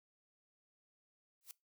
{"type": "noise with exponential growth", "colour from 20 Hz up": "blue", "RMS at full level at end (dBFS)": -45, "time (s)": [1.41, 1.51], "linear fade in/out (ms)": 0, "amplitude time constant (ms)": 20, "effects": ["noise-tail reverb RT60 0.2 s tail -21 dB re dry"]}